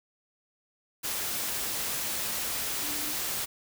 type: tone in noise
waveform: sine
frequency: 295.9 Hz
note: D4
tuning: 13 cents sharp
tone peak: -42 dBFS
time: 2.82-3.14 s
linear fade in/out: 20 ms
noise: white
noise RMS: -32 dBFS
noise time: 1.03-3.46 s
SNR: -13 dB
effects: none